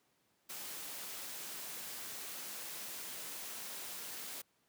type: noise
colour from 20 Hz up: white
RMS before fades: -45 dBFS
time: 0.49-4.42 s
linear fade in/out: 10 ms
effects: pink hiss -75 dBFS RMS until 4.68 s + high-pass 150 Hz 12 dB/octave